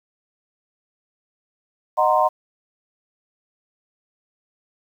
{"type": "chord", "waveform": "sine", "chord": "C half-diminished seventh", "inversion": "first", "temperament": "equal with one note detuned", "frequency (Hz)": [616.9, 740, 932.3, 1046.5], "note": ["Eb5", "Gb5", "Bb5", "C6"], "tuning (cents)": [-15, 0, 0, 0], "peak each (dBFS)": -20, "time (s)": [1.97, 2.29], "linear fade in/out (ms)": 20, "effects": ["8-bit"]}